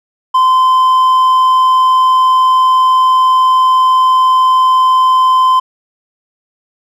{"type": "tone with hard clipping", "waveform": "sine", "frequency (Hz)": 1031, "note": "C6", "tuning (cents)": -26, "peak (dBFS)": -7, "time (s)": [0.34, 5.6], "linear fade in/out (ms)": 10, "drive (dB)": 3, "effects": []}